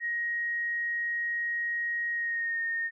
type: tone with pitch glide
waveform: sine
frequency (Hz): 1883 to 1840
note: A#6 to A#6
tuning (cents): +17 to -23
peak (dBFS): -28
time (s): 0-2.91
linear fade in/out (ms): 50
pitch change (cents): -40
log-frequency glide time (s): 2.11-2.6
effects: none